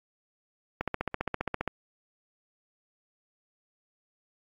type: click train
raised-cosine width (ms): 0.5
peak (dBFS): -14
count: 14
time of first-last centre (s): 0.81-1.677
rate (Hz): 15
effects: AAC 48 kbps